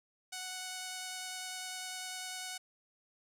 5% pulse tone with vibrato, 740 Hz, F#5, in tune, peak -28 dBFS, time 0.32-2.58 s, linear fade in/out 10 ms, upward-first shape sine, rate 10 Hz, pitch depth 8 cents each way, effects none

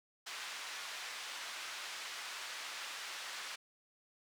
pink band-pass noise, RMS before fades -45 dBFS, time 0.26-3.56 s, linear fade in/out 10 ms, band 1300 to 6000 Hz, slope 12 dB/octave, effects none

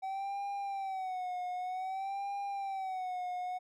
triangle tone with vibrato, 761 Hz, F#5, 48 cents sharp, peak -33 dBFS, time 0.02-3.59 s, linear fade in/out 20 ms, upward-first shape sine, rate 0.53 Hz, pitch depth 91 cents each way, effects none

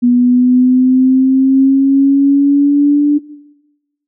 sine linear sweep, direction up, 242.8 to 293.7 Hz, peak -6 dBFS, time 0.02-3.19 s, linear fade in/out 20 ms, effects noise-tail reverb RT60 1.0 s tail -18 dB re dry

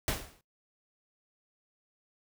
pink noise with exponential decay, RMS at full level -28 dBFS, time 0.08-0.41 s, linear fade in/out 1 ms, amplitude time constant 70 ms, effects noise-tail reverb RT60 0.2 s tail -24 dB re dry

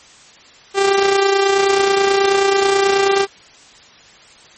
sawtooth tone with amplitude modulation, 393.8 Hz, G4, 8 cents sharp, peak -6 dBFS, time 0.74-3.27 s, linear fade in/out 50 ms, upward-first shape sine, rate 29.3 Hz, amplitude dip 45%, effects white hiss -44 dBFS RMS until 4.57 s + MP3 32 kbps

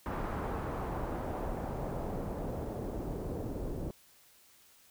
pink noise with low-pass filter sweep, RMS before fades -37 dBFS, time 0.06-3.91 s, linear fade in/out 0 ms, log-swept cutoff 1200 to 420 Hz, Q 1.2, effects white hiss -62 dBFS RMS until 4.9 s

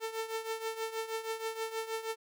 sawtooth tone with tremolo, 446.8 Hz, A4, 27 cents sharp, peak -28 dBFS, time 0-2.16 s, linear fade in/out 50 ms, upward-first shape triangle, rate 6.3 Hz, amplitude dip 80%, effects none

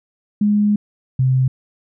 sine tone pair in turn, 207.7 / 130.04 Hz, G#3 / C3, 0 / -10 cents, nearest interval minor sixth, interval 810 cents, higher first, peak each -12 dBFS, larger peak neither, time 0.41-0.76 / 1.19-1.48 s, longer first, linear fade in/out 5 ms, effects none

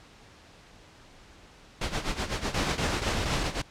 pink noise with tremolo, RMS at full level -28 dBFS, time 1.81-3.62 s, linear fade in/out 5 ms, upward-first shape sine, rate 8 Hz, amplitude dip 75%
pink noise bursts, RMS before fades -29 dBFS, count 4, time 2.54-3.434 s, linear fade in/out 5 ms, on 180 ms, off 58 ms
effects pink hiss -53 dBFS RMS until 3.7 s + low-pass 6000 Hz 12 dB/octave

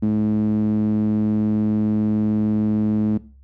sawtooth tone with band-pass filter, 106.8 Hz, G#2, 49 cents sharp, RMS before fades -19 dBFS, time 0.02-3.18 s, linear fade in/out 10 ms, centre 240 Hz, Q 5.4, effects noise-tail reverb RT60 0.4 s tail -19 dB re dry + added 67 Hz sine -45 dBFS peak until 3.43 s

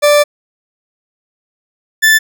40% pulse tone pair in turn, 587.3 / 1755.6 Hz, D5 / A6, 0 / -4 cents, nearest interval octave + perfect fifth, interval 1896 cents, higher second, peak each -5 dBFS, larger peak neither, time 0.02-0.24 / 2.02-2.19 s, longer first, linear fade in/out 20 ms, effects none

